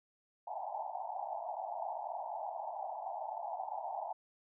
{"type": "band-pass noise", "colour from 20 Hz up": "white", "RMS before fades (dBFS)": -41, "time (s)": [0.47, 4.13], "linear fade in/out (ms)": 5, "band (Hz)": [640, 910], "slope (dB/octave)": 96, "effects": []}